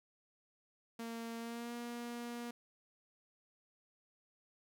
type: tone with pitch glide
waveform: sawtooth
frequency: 230.2 to 238.3 Hz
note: A#3 to A#3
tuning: -22 to +38 cents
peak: -38 dBFS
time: 0.99-2.51 s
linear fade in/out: 5 ms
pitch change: +60 cents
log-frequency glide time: 1.38-1.73 s
effects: none

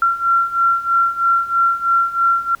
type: beating tone pair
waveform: sine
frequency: 1365 / 1368.1 Hz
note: F6 / F6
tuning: -40 / -36 cents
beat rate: 3.1 Hz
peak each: -18 / -15 dBFS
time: 0.02-2.55 s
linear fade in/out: 2 ms
effects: pink hiss -48 dBFS RMS until 2.6 s

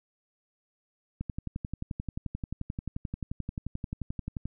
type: click train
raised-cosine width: 5 ms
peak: -21 dBFS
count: 38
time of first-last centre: 1.21-4.456 s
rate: 11.4 Hz
effects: none

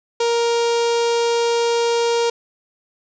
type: tone with notch filter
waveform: sawtooth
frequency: 468.1 Hz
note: A#4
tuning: 7 cents sharp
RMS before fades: -18 dBFS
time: 0.2-2.3 s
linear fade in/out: 5 ms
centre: 1700 Hz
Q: 1.4
effects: resampled to 16000 Hz + 9-bit

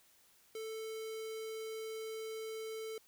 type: tone with notch filter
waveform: square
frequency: 441.5 Hz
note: A4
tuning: 6 cents sharp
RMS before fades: -43 dBFS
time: 0.55-2.98 s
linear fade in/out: 2 ms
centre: 1100 Hz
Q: 1.4
effects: white hiss -67 dBFS RMS until 3.07 s

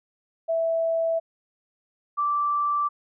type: tone pair in turn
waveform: sine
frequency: 658 / 1168.7 Hz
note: E5 / D6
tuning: -3 / -9 cents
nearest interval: minor seventh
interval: 994 cents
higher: second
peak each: -21 dBFS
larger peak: neither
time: 0.48-1.2 / 2.17-2.89 s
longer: neither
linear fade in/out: 20 ms
effects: none

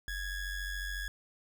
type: ring-modulated tone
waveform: square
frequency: 850 Hz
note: G#5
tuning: 40 cents sharp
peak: -33 dBFS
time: 0.08-1.08 s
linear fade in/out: 0 ms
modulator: 803 Hz
effects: none

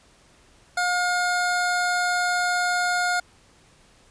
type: tone pair together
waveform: square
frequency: 715 / 1430 Hz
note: F5 / F6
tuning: +41 / +41 cents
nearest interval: octave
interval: 1200 cents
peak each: -25 / -24 dBFS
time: 0.77-3.2 s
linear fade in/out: 5 ms
effects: pink hiss -56 dBFS RMS until 4.1 s + resampled to 22050 Hz

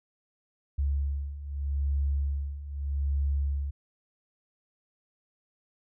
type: beating tone pair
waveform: sine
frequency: 69.7 / 70.51 Hz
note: C#2 / C#2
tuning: +10 / +30 cents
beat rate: 0.81 Hz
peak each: -32 / -28 dBFS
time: 0.78-3.71 s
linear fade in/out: 10 ms
effects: none

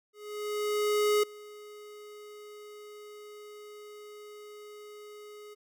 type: tone with ADSR envelope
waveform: square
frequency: 418.8 Hz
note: G#4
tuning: 15 cents sharp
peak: -23 dBFS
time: 0.13-5.55 s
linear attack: 1100 ms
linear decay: 7 ms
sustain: -23 dB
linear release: 20 ms
effects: none

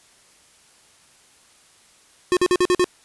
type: tone bursts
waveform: square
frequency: 361.3 Hz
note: F#4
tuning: 41 cents flat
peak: -15 dBFS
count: 6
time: 2.32-2.843 s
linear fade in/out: 0 ms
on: 48 ms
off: 47 ms
effects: white hiss -54 dBFS RMS until 3.04 s + resampled to 24000 Hz

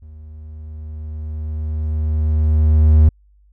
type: tone with level ramp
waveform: triangle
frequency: 77.2 Hz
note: D#2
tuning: 13 cents flat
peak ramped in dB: -34 to -4 dBFS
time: 0.02-3.09 s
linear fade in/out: 5 ms
effects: added 50 Hz sine -49 dBFS peak until 3.52 s

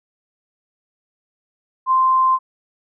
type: tone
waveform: sine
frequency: 1043 Hz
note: C6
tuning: 6 cents flat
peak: -12 dBFS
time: 1.86-2.39 s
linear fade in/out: 50 ms
effects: none

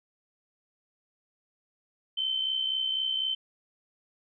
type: tone with amplitude modulation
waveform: sine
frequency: 3085 Hz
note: G7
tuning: 28 cents flat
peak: -24 dBFS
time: 2.17-3.35 s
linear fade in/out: 10 ms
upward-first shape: sine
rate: 64 Hz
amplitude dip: 55%
effects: none

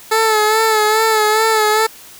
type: tone with vibrato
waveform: 15% pulse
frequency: 435.2 Hz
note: A4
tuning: 19 cents flat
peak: -5 dBFS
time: 0.11-1.87 s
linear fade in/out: 10 ms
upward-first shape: sine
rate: 2.4 Hz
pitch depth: 44 cents each way
effects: white hiss -39 dBFS RMS until 2.19 s

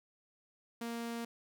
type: tone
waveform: sawtooth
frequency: 233.1 Hz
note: A#3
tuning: in tune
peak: -34 dBFS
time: 0.81-1.25 s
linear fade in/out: 5 ms
effects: none

